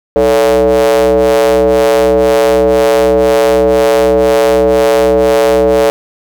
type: ring-modulated tone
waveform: square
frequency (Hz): 63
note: B1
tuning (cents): +35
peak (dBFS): -4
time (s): 0.16-5.9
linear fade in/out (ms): 0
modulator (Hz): 503
effects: none